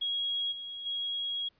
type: tone with level steps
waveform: sine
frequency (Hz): 3303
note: G#7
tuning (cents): -10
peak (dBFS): -29 / -38 / -31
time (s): 0.01-1.49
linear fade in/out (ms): 10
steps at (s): 0.51 / 0.85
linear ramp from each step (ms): 20
effects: pink hiss -70 dBFS RMS until 1.59 s + resampled to 11025 Hz